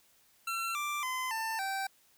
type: tone with pitch steps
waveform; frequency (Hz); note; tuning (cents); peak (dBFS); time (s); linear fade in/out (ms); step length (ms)
25% pulse; 1353 / 1177.9 / 1025.4 / 892.6 / 777.1; E6 / D6 / C6 / A5 / G5; +45 / +5 / -35 / +25 / -15; -29; 0.47-1.87; 5; 280
effects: white hiss -66 dBFS RMS until 2.17 s